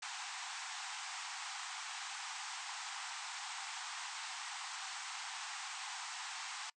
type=band-pass noise; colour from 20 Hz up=pink; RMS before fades=-45 dBFS; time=0.02-6.7 s; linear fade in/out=5 ms; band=750 to 8500 Hz; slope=96 dB/octave; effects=noise-tail reverb RT60 0.1 s tail -25 dB re dry